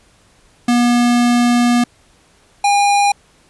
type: tone pair in turn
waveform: square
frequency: 241 / 810.6 Hz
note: B3 / G#5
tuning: -42 / -42 cents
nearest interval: octave + major sixth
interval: 2100 cents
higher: second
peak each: -11 dBFS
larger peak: neither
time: 0.68-1.84 / 2.64-3.12 s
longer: first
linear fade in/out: 5 ms
effects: pink hiss -52 dBFS RMS until 3.49 s + resampled to 24000 Hz